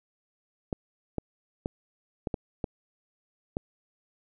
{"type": "clicks", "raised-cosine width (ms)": 2, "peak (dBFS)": -16, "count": 7, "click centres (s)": [0.728, 1.183, 1.659, 2.272, 2.342, 2.642, 3.569], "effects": []}